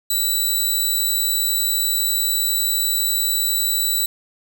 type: tone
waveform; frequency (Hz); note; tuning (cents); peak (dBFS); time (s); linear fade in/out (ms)
10% pulse; 3951; B7; 0; -10; 0.1-4.06; 5
effects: none